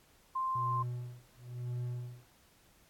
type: tone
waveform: sine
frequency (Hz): 1047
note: C6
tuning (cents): +1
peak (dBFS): -31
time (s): 0.35-0.83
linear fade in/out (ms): 10
type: tone with tremolo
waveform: triangle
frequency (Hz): 122.5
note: B2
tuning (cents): -14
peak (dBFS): -32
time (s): 0.55-2.25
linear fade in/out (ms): 5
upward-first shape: sine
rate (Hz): 1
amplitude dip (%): 100
effects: pink hiss -65 dBFS RMS until 2.89 s + AAC 64 kbps